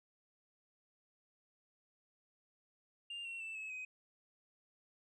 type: tone with pitch steps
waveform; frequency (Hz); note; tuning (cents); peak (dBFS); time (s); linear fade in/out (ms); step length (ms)
sine; 2799 / 2726 / 2654 / 2585 / 2517; F7 / F7 / E7 / E7 / D#7; +3 / -43 / +11 / -34 / +19; -40; 3.1-3.85; 5; 150
effects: tanh soft clip ceiling -41 dBFS